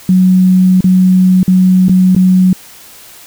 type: tone with dropouts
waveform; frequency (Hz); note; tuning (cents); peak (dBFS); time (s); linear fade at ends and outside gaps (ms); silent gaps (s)
sine; 185; F#3; 0; -4; 0.09-2.53; 2; 0.807-0.842 / 1.431-1.479 / 1.884-1.894 / 2.15-2.163
effects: white hiss -36 dBFS RMS until 3.26 s